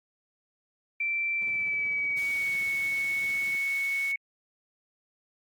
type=tone with pitch glide; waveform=sine; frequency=2342 to 2214 Hz; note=D7 to C#7; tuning=-5 to -3 cents; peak=-26 dBFS; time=1-4.16 s; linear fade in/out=5 ms; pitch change=-98 cents; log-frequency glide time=1.37-2.61 s
type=noise with tremolo; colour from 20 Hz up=brown; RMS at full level=-43 dBFS; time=1.41-3.56 s; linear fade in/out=10 ms; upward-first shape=sine; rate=16 Hz; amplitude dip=55%
type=high-pass noise; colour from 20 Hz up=pink; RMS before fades=-46 dBFS; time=2.16-4.13 s; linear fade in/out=20 ms; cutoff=1700 Hz; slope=12 dB/octave
effects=high-pass 150 Hz 12 dB/octave + Opus 32 kbps